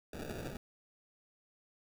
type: noise with sample-and-hold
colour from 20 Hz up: white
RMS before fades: -42 dBFS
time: 0.13-0.57 s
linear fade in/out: 5 ms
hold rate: 1050 Hz
effects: none